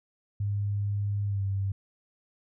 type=tone with pitch glide; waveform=sine; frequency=101.7 to 97.95 Hz; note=G#2 to G2; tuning=-36 to -1 cents; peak=-26 dBFS; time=0.4-1.72 s; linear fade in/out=5 ms; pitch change=-65 cents; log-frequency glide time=1.26-1.43 s; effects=none